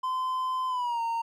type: tone with pitch glide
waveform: triangle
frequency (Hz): 1028 to 921.1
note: C6 to A#5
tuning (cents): -31 to -21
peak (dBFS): -25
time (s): 0.03-1.22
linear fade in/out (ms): 10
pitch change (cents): -190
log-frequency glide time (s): 0.68-1.01
effects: none